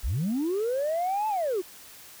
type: linear two-way sweep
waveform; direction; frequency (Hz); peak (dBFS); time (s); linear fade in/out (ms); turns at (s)
sine; up then down; 36.96 to 880 to 335.8; -23; 0.03-1.62; 20; 1.28
effects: tanh soft clip ceiling -22 dBFS + white hiss -48 dBFS RMS until 2.2 s